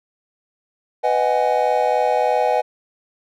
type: chord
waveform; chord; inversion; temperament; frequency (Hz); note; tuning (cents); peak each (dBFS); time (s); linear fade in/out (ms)
triangle; G# minor seventh; first; just; 498.4 / 623 / 747.5 / 830.6; B4 / D#5 / F#5 / G#5; +16 / +2 / +17 / 0; -19; 1.03-2.62; 20
effects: none